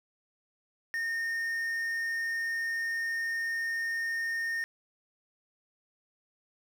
triangle tone with quantisation, 1833 Hz, A#6, 30 cents flat, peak -28 dBFS, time 0.94-4.64 s, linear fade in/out 0 ms, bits 8, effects none

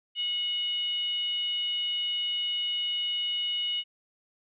sine tone with frequency modulation, 2920 Hz, F#7, 24 cents flat, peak -27 dBFS, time 0.15-3.84 s, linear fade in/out 50 ms, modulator 741 Hz, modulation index 0.34, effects none

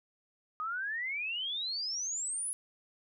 sine exponential sweep, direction up, 1227 to 10610 Hz, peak -33 dBFS, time 0.6-2.53 s, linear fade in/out 0 ms, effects none

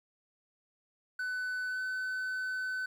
triangle tone with pitch glide, 1500 to 1513.1 Hz, F#6 to F#6, +23 to +38 cents, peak -31 dBFS, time 1.19-2.86 s, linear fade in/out 5 ms, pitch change +15 cents, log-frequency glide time 1.65-1.81 s, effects 11-bit

